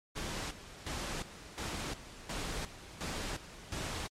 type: noise with tremolo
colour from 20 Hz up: pink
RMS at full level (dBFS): -38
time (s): 0.15-4.08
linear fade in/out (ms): 20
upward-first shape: square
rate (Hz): 1.4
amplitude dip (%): 75
effects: low-pass 8000 Hz 12 dB/octave + MP3 64 kbps